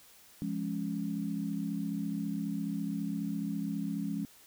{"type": "chord", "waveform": "sine", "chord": "Db major", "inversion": "first", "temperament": "just", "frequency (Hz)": [173.24, 207.9, 277.2], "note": ["F3", "Ab3", "Db4"], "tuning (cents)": [-14, 2, 0], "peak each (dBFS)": [-37, -35, -37], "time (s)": [0.42, 4.25], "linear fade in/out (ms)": 0, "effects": ["white hiss -58 dBFS RMS until 4.46 s"]}